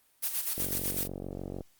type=noise with tremolo; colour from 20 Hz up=blue; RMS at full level=-30 dBFS; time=0.22-1.08 s; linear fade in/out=20 ms; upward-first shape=square; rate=8 Hz; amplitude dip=55%
type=click train; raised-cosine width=2 ms; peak=-24 dBFS; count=49; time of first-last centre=0.58-1.608 s; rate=46.7 Hz
effects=white hiss -67 dBFS RMS until 1.79 s + Opus 32 kbps